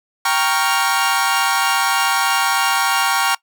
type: chord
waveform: sawtooth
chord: G half-diminished seventh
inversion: none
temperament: equal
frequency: 784 / 932.3 / 1108.7 / 1396.9 Hz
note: G5 / Bb5 / Db6 / F6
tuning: 0 / 0 / 0 / 0 cents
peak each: -17 dBFS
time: 0.25-3.35 s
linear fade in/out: 5 ms
effects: noise-tail reverb RT60 0.1 s tail -22 dB re dry